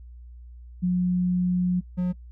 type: tone pair in turn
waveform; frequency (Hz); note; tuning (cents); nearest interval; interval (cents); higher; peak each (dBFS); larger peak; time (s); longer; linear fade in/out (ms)
sine / triangle; 180 / 180; F#3 / F#3; -47 / -47; unison; 0; neither; -20; neither; 0.82-1.81 / 1.97-2.13; first; 20
effects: noise-tail reverb RT60 0.1 s tail -25 dB re dry + added 60 Hz sine -41 dBFS peak until 2.31 s